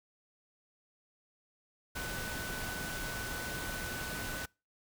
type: tone in noise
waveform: sine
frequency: 1500 Hz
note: F#6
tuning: 23 cents sharp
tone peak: -41 dBFS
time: 1.95-4.46 s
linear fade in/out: 10 ms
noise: pink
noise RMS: -40 dBFS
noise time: 1.95-4.46 s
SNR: -4 dB
effects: noise-tail reverb RT60 0.3 s tail -26 dB re dry